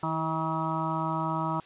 harmonic tone with a mistuned harmonic, 160 Hz, D#3, 49 cents sharp, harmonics 1 / 2 / 4 / 5 / 6 / 7 / 8, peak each -32 / -35 / -37 / -38 / -32 / -37 / -35 dBFS, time 0.03-1.6 s, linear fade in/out 2 ms, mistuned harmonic 2, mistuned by +16 cents, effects white hiss -53 dBFS RMS until 1.65 s + resampled to 8000 Hz

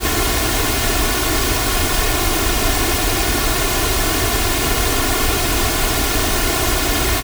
pink noise with comb filter, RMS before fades -17 dBFS, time 0-7.23 s, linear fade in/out 50 ms, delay 2.8 ms, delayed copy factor +0.7, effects none

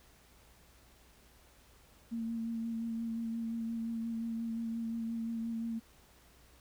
sine tone with vibrato, 228.4 Hz, A#3, 35 cents flat, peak -34 dBFS, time 2.11-5.8 s, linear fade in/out 20 ms, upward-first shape sine, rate 5.7 Hz, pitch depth 20 cents each way, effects added 60 Hz sine -65 dBFS peak until 6.6 s + pink hiss -63 dBFS RMS until 6.6 s

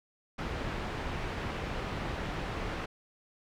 pink low-pass noise, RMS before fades -36 dBFS, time 0.38-2.86 s, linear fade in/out 10 ms, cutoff 2600 Hz, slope 12 dB/octave, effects none

